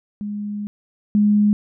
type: tone pair in turn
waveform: sine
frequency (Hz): 206.8 / 207.9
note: G#3 / G#3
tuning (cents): -7 / +2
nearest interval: unison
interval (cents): 9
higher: second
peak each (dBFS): -24 / -12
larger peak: second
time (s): 0.21-0.67 / 1.15-1.53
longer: first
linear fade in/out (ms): 0
effects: none